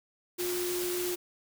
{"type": "tone in noise", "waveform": "sine", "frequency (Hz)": 356.5, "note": "F4", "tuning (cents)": 36, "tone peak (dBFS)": -31, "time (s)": [0.38, 1.16], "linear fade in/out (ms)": 20, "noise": "white", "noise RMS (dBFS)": -36, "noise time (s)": [0.38, 1.16], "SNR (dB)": 2, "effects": []}